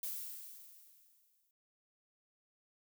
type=noise with exponential decay; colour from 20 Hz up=violet; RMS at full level=-39 dBFS; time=0.03-1.51 s; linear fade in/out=2 ms; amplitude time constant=320 ms; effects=none